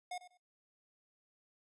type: tone with echo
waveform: square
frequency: 722 Hz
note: F#5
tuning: 43 cents flat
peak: -40 dBFS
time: 0.11-0.18 s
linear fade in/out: 5 ms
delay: 97 ms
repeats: 2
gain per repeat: -14 dB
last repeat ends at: 0.374 s
effects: noise-tail reverb RT60 0.2 s tail -25 dB re dry + resampled to 24000 Hz